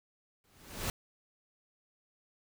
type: noise with exponential growth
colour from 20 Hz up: pink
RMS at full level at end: -32 dBFS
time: 0.44-0.9 s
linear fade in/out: 1 ms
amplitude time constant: 98 ms
effects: none